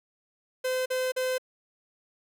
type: tone bursts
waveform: 45% pulse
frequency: 513 Hz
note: C5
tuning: 34 cents flat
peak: -26 dBFS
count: 3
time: 0.64-1.382 s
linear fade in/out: 10 ms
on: 220 ms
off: 41 ms
effects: none